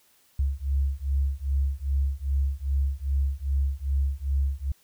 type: beating tone pair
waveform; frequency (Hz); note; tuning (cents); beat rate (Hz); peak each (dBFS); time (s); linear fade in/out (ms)
sine; 67.6 / 70.1; C#2 / C#2; -43 / +20; 2.5; -26 / -26; 0.39-4.72; 5
effects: white hiss -62 dBFS RMS until 4.83 s